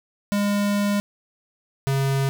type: tone pair in turn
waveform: square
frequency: 203.7 / 136.35 Hz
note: G#3 / C#3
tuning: -33 / -28 cents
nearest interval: perfect fifth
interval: 695 cents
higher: first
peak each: -20 dBFS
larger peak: neither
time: 0.32-1 / 1.87-2.29 s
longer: first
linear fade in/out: 0 ms
effects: none